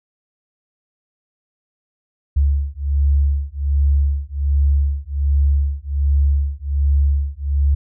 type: beating tone pair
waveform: sine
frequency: 70 / 71.3 Hz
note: C#2 / C#2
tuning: +18 / +49 cents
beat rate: 1.3 Hz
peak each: -17 dBFS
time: 2.36-7.75 s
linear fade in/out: 10 ms
effects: none